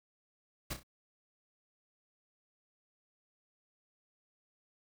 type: noise with echo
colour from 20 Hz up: pink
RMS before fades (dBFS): -37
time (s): 0.7-0.74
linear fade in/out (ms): 10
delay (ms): 31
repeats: 3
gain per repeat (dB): -8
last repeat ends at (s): 0.833
effects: none